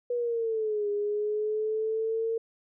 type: linear two-way sweep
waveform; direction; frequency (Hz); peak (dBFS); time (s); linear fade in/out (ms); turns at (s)
sine; down then up; 488.9 to 409.2 to 455.4; -26; 0.1-2.38; 5; 0.89
effects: none